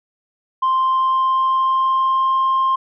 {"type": "tone with pitch glide", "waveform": "sine", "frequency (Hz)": [1046.5, 1058], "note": ["C6", "C6"], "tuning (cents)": [0, 19], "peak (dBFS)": -12, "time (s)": [0.62, 2.76], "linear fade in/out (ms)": 10, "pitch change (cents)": 19, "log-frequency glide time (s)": [0.78, 2.42], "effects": ["tanh soft clip ceiling -12 dBFS"]}